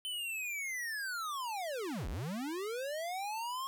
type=linear two-way sweep; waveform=square; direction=down then up; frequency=3067 to 35.77 to 1087 Hz; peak=-37 dBFS; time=0.05-3.67 s; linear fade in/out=0 ms; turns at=2.08 s; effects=none